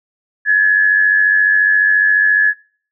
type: tone with amplitude modulation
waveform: sine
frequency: 1700 Hz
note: G#6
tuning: 40 cents sharp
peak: -6 dBFS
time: 0.45-2.54 s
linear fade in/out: 50 ms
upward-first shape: sine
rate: 94.4 Hz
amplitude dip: 55%
effects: noise-tail reverb RT60 0.5 s tail -24 dB re dry